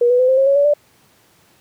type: tone with pitch steps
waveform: sine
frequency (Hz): 480 / 494.1 / 508.5 / 523.4 / 538.8 / 554.6 / 570.8 / 587.5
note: B4 / B4 / C5 / C5 / C#5 / C#5 / D5 / D5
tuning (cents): -49 / +1 / -50 / 0 / -49 / +1 / -49 / +1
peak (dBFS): -10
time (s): 0.01-0.738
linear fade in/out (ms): 5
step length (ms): 91
effects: pink hiss -54 dBFS RMS until 1.6 s + high-pass 100 Hz 12 dB/octave